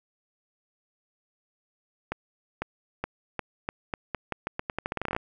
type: accelerating click train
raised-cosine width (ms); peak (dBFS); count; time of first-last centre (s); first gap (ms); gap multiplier
0.5; -14; 22; 2.12-5.165; 500; 0.84
effects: none